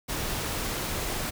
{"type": "noise", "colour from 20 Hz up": "pink", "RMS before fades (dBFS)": -31, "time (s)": [0.08, 1.31], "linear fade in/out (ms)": 20, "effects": []}